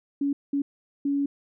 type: tone bursts at uneven times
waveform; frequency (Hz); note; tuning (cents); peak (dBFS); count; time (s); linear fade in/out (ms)
sine; 281.8; C#4; +29; -22; 3; 0.21-0.33 / 0.53-0.62 / 1.05-1.26; 5
effects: none